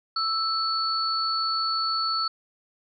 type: tone pair together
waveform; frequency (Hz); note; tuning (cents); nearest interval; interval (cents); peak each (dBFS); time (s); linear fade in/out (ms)
sine; 1318.5 / 4437; E6 / C#8; 0 / +1; octave + major sixth; 2101; -26; 0.16-2.28; 5
effects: none